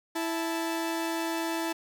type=tone pair together; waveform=sawtooth; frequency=329.6 / 876.9 Hz; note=E4 / A5; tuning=0 / -6 cents; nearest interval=octave + perfect fourth; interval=1694 cents; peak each=-26 / -31 dBFS; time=0.15-1.73 s; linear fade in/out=10 ms; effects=none